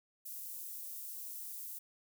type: high-pass noise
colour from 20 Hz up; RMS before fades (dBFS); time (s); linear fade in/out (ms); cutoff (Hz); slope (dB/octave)
white; -45; 0.25-1.79; 10; 11000; 12
effects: none